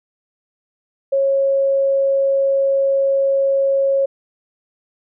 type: tone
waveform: sine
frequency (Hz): 547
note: C#5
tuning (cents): -23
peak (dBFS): -13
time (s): 1.12-4.06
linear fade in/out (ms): 10
effects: none